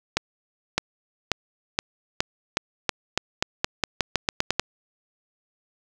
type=accelerating click train; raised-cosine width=0.2 ms; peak=-3 dBFS; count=17; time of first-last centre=0.17-4.596 s; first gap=610 ms; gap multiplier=0.88; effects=none